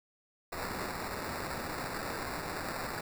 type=noise with sample-and-hold; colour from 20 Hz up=white; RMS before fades=-38 dBFS; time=0.52-3.01 s; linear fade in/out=5 ms; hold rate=3150 Hz; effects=none